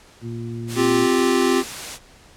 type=harmonic tone; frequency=116.54 Hz; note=A#2; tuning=in tune; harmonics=1 / 2 / 3; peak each=-29 / -32 / -34 dBFS; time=0.21-1.08 s; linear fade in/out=50 ms
type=noise; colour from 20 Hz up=white; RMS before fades=-31 dBFS; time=0.67-1.99 s; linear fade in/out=50 ms
type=chord; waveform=square; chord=C suspended fourth; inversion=none; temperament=equal; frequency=261.6 / 349.2 / 392 Hz; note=C4 / F4 / G4; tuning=0 / 0 / 0 cents; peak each=-21 dBFS; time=0.75-1.64 s; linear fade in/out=50 ms
effects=pink hiss -49 dBFS RMS until 2.36 s + low-pass 9000 Hz 12 dB/octave